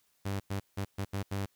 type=tone bursts at uneven times; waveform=sawtooth; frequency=98.9 Hz; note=G2; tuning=16 cents sharp; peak=-28 dBFS; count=6; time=0.25-0.4 / 0.5-0.6 / 0.77-0.85 / 0.98-1.05 / 1.13-1.23 / 1.31-1.46 s; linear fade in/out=10 ms; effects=white hiss -72 dBFS RMS until 1.55 s